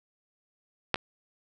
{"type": "clicks", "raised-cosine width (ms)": 0.3, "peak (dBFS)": [-7, -20], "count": 2, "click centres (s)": [0.943, 0.958], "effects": []}